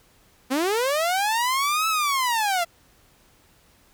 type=linear two-way sweep; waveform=sawtooth; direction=up then down; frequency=246.9 to 1318.5 to 664 Hz; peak=-17 dBFS; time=0.5-2.65 s; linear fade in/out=20 ms; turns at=1.88 s; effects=pink hiss -58 dBFS RMS until 3.93 s